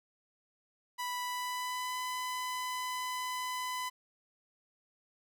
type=tone with pitch glide; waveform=sawtooth; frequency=987.8 to 1005.6 Hz; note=B5 to B5; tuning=0 to +31 cents; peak=-31 dBFS; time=0.98-3.9 s; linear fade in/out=20 ms; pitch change=+31 cents; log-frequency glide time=1.23-1.98 s; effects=none